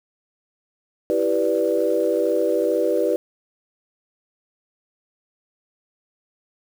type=chord; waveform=sine; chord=E minor seventh; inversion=none; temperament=equal; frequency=329.6 / 392 / 493.9 / 587.3 Hz; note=E4 / G4 / B4 / D5; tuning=0 / 0 / 0 / 0 cents; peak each=-24 / -23 / -21 / -23 dBFS; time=1.1-3.16 s; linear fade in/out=0 ms; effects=tanh soft clip ceiling -7 dBFS + 7-bit